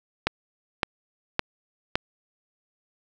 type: click train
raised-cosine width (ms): 0.3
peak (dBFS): -5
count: 4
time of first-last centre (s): 0.27-1.955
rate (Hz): 1.78
effects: none